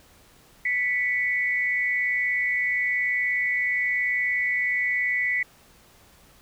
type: tone pair together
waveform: sine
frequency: 1979 / 2220 Hz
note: B6 / C#7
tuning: +3 / +2 cents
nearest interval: major second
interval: 199 cents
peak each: -23 / -27 dBFS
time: 0.65-5.43 s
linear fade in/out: 5 ms
effects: pink hiss -55 dBFS RMS until 6.41 s